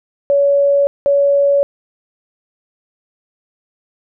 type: tone pair in turn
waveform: sine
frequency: 564 / 564 Hz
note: C#5 / C#5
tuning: +30 / +30 cents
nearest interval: unison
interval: 0 cents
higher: neither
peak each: -9 dBFS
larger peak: neither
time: 0.3-0.87 / 1.06-1.63 s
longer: neither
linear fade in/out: 0 ms
effects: none